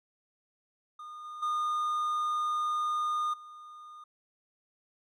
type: tone with level steps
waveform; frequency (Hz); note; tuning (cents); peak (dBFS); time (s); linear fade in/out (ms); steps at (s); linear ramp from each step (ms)
triangle; 1221; D#6; -33; -40 / -38 / -26 / -44; 0.99-4.04; 5; 1.24 / 1.42 / 3.33; 10
effects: none